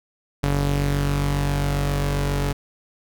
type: tone pair together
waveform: sawtooth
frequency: 47.42 / 142.1 Hz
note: F#1 / C#3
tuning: +43 / +43 cents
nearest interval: octave + perfect fifth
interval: 1900 cents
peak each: -19 dBFS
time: 0.43-2.53 s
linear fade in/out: 10 ms
effects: none